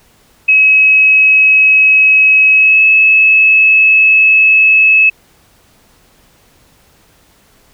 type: tone with pitch glide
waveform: sine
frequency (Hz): 2560 to 2590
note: D#7 to E7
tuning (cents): +49 to -31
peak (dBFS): -4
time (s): 0.48-5.1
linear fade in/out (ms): 10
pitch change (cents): +20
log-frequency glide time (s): 2.53-2.83
effects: pink hiss -49 dBFS RMS until 7.73 s